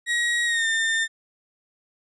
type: tone with pitch glide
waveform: 35% pulse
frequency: 1900 to 1804.8 Hz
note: A#6 to A6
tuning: +33 to +44 cents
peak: -19 dBFS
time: 0.06-1.08 s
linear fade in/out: 50 ms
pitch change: -89 cents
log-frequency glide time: 0.45-0.67 s
effects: resampled to 22050 Hz